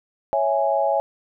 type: chord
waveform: sine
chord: C# minor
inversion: none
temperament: equal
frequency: 554.4 / 659.3 / 830.6 Hz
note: C#5 / E5 / G#5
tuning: 0 / 0 / 0 cents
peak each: -22 dBFS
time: 0.33-1 s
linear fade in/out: 0 ms
effects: none